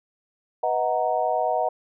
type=chord; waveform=sine; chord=B major seventh; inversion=none; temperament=equal with one note detuned; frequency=493.9 / 630.6 / 740 / 932.3 Hz; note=B4 / D#5 / F#5 / A#5; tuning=0 / +23 / 0 / 0 cents; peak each=-29 / -25 / -24 / -29 dBFS; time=0.63-1.69 s; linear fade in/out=5 ms; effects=none